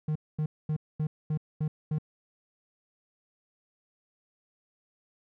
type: tone bursts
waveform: triangle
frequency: 153.5 Hz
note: D#3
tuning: 23 cents flat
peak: -24 dBFS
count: 7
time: 0.08-1.985 s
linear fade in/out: 5 ms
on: 75 ms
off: 230 ms
effects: none